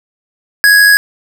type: tone with amplitude modulation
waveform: square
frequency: 1664 Hz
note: G#6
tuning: 3 cents sharp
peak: -3 dBFS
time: 0.64-0.97 s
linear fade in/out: 0 ms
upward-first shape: sine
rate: 92.1 Hz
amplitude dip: 35%
effects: none